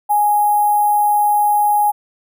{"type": "tone with sample-and-hold", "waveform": "sine", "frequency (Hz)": 830.6, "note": "G#5", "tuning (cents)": 0, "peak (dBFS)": -11, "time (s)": [0.09, 1.92], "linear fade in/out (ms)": 20, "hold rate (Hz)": 11025, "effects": []}